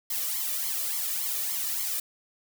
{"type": "noise with flanger", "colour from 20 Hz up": "blue", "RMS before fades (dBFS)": -30, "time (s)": [0.1, 2], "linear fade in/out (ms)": 5, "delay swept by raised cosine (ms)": [0.93, 1.72], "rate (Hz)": 3.5, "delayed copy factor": 1, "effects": []}